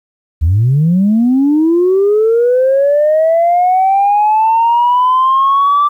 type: linear sweep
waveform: sine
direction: up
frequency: 72.3 to 1174.7 Hz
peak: -6 dBFS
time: 0.41-5.89 s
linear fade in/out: 20 ms
effects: tanh soft clip ceiling -4 dBFS + 8-bit